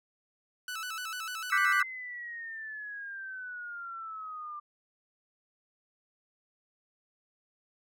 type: tone with vibrato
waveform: sawtooth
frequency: 1396.9 Hz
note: F6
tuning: in tune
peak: -32 dBFS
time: 0.68-1.82 s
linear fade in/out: 2 ms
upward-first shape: square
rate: 6.7 Hz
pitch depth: 110 cents each way
type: exponential sweep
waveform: sine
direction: down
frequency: 2217 to 1187 Hz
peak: -38 dBFS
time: 1.51-4.6 s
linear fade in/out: 10 ms
type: chord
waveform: sine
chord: G major seventh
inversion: second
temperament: equal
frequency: 1174.7 / 1480 / 1568 / 1975.5 Hz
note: D6 / F#6 / G6 / B6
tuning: 0 / 0 / 0 / 0 cents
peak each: -29 dBFS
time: 1.52-1.83 s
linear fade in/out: 5 ms
effects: none